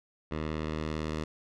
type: tone with low-pass filter sweep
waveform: 10% pulse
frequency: 77.78 Hz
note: D#2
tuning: in tune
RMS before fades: -34 dBFS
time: 0.31-1.24 s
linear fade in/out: 5 ms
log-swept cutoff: 2900 to 5900 Hz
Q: 0.78
effects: none